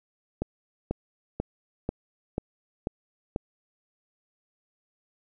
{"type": "click train", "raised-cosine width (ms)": 2, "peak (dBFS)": -14, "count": 7, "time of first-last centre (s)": [0.42, 3.361], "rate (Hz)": 2.04, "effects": []}